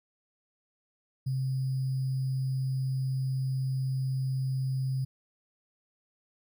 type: tone with sample-and-hold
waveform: sine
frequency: 132 Hz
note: C3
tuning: 16 cents sharp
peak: -27 dBFS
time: 1.26-5.05 s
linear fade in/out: 10 ms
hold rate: 4900 Hz
effects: none